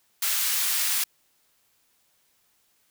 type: high-pass noise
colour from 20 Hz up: white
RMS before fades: -25 dBFS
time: 0.22-1.04 s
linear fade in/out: 5 ms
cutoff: 1400 Hz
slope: 12 dB/octave
effects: white hiss -67 dBFS RMS until 2.9 s